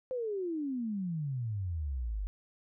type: exponential sweep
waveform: sine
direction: down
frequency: 523.3 to 46.25 Hz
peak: -32 dBFS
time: 0.11-2.27 s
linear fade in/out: 0 ms
effects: none